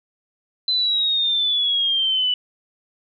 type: exponential sweep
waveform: sine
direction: down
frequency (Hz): 4054 to 2960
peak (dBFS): -17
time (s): 0.68-2.34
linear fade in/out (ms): 2
effects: none